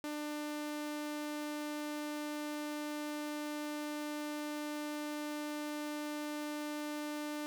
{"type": "tone", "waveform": "sawtooth", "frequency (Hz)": 298.2, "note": "D4", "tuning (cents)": 27, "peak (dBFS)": -34, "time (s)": [0.04, 7.46], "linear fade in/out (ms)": 0, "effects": []}